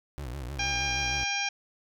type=tone with vibrato; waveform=30% pulse; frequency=65.41 Hz; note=C2; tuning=in tune; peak=-32 dBFS; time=0.18-1.24 s; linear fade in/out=0 ms; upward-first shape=sine; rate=6.4 Hz; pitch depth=200 cents each way
type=harmonic tone; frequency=802 Hz; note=G5; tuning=39 cents sharp; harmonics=1 / 2 / 3 / 4 / 5 / 6 / 7 / 8; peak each=-35 / -36 / -31 / -36 / -42 / -42 / -34 / -44 dBFS; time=0.59-1.49 s; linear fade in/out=5 ms
effects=none